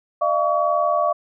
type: tone cluster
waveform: sine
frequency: 606 / 687 / 1133 Hz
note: D#5 / F5 / C#6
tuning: -46 / -29 / +37 cents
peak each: -21 dBFS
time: 0.21-1.13 s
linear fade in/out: 10 ms
effects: none